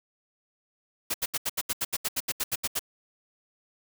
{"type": "noise bursts", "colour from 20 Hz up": "white", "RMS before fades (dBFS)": -28, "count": 15, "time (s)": [1.1, 2.794], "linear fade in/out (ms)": 10, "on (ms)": 42, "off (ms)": 76, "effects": []}